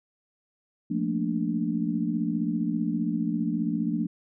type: chord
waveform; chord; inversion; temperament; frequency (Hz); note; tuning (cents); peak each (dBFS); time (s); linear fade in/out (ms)
sine; Bb major seventh; second; equal with one note detuned; 174.61 / 218 / 233.1 / 293.7; F3 / A3 / Bb3 / D4; 0 / -16 / 0 / 0; -30; 0.9-4.07; 10
effects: none